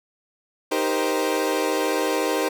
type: chord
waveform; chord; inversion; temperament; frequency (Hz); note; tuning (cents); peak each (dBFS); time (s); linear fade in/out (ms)
30% pulse; C minor seventh; first; equal with one note detuned; 311.1 / 392 / 469.7 / 523.3; Eb4 / G4 / Bb4 / C5; 0 / 0 / +13 / 0; -24; 0.71-2.49; 10
effects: none